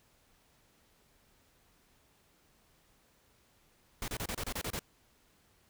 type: noise bursts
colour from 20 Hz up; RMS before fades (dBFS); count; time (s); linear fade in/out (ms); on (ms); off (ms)
pink; -37; 9; 4.02-4.792; 2; 60; 29
effects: pink hiss -68 dBFS RMS until 5.69 s